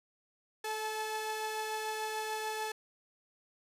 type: tone pair together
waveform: sawtooth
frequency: 435.5 / 864.2 Hz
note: A4 / A5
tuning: -18 / -31 cents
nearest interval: octave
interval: 1187 cents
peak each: -35 / -33 dBFS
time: 0.64-2.72 s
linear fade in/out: 5 ms
effects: resampled to 32000 Hz